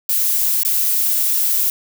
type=noise with dropouts; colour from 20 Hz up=violet; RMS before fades=-17 dBFS; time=0.09-1.7 s; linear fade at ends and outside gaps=2 ms; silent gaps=0.633-0.649 s; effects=none